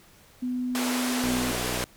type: tone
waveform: sine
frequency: 250 Hz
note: B3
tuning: 21 cents sharp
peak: -26 dBFS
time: 0.42-1.52 s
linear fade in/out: 10 ms
type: band-pass noise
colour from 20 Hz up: pink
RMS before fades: -31 dBFS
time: 0.75-1.84 s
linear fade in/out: 0 ms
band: 400 to 13000 Hz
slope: 24 dB/octave
type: click train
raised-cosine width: 2 ms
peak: -20 dBFS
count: 38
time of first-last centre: 1.24-1.84 s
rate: 61.7 Hz
effects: pink hiss -55 dBFS RMS until 1.96 s